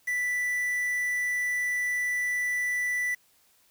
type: tone with quantisation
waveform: triangle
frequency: 1975.5 Hz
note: B6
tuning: in tune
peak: -24 dBFS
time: 0.07-3.15 s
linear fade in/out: 10 ms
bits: 7
effects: white hiss -64 dBFS RMS until 3.7 s